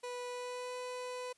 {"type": "tone with pitch glide", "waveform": "30% pulse", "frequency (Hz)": [492.2, 499.6], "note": ["B4", "B4"], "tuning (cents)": [-6, 20], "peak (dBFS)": -37, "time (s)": [0.03, 1.33], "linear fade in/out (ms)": 10, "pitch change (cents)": 26, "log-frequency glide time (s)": [0.29, 0.77], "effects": ["white hiss -71 dBFS RMS until 1.37 s", "resampled to 24000 Hz"]}